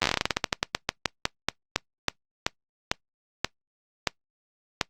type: slowing click train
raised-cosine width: 0.2 ms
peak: -4 dBFS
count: 28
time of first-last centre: 0.02-4.812 s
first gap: 10 ms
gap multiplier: 1.18
effects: noise-tail reverb RT60 0.1 s tail -22 dB re dry + Opus 32 kbps